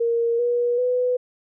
sine tone with pitch steps, 466.2 / 481.8 / 497.9 Hz, A#4 / B4 / B4, 0 / -43 / +14 cents, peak -18 dBFS, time 0-1.17 s, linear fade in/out 10 ms, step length 390 ms, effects none

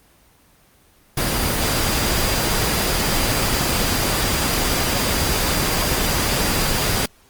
sine tone in noise, 4787 Hz, D8, 32 cents sharp, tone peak -31 dBFS, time 1.17-7.06 s, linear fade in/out 5 ms, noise pink, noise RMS -20 dBFS, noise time 1.17-7.06 s, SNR -14 dB, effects pink hiss -54 dBFS RMS until 7.29 s + Opus 24 kbps

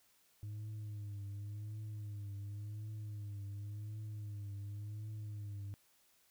sine tone with vibrato, 103.83 Hz, G#2, in tune, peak -39 dBFS, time 0.43-5.74 s, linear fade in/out 0 ms, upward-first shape triangle, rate 0.91 Hz, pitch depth 68 cents each way, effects tanh soft clip ceiling -41 dBFS + white hiss -71 dBFS RMS until 6.3 s

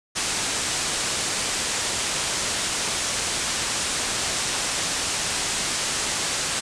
white low-pass noise, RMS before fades -26 dBFS, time 0.15-6.61 s, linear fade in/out 20 ms, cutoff 9100 Hz, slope 48 dB/octave, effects none

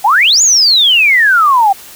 sine exponential two-way sweep, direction up then down, 760 to 7040 to 760 Hz, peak -5 dBFS, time 0.04-1.73 s, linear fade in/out 10 ms, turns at 0.42 s, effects white hiss -34 dBFS RMS until 1.95 s

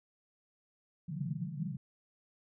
pink band-pass noise, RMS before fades -38 dBFS, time 1.08-1.77 s, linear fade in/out 5 ms, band 130 to 200 Hz, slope 96 dB/octave, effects none

